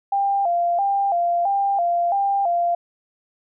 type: tone with vibrato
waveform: sine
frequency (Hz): 742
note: F#5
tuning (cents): +5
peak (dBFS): -17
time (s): 0.12-2.75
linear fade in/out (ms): 5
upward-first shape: square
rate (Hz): 1.5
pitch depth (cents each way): 120
effects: none